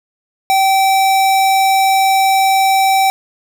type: tone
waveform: square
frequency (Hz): 773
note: G5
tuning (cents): -24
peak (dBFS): -10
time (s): 0.5-3.1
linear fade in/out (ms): 0
effects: none